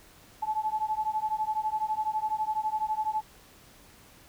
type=beating tone pair; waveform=sine; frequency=858 / 870 Hz; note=A5 / A5; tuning=-44 / -20 cents; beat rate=12 Hz; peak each=-30 dBFS; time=0.42-3.22 s; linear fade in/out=10 ms; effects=pink hiss -55 dBFS RMS until 4.28 s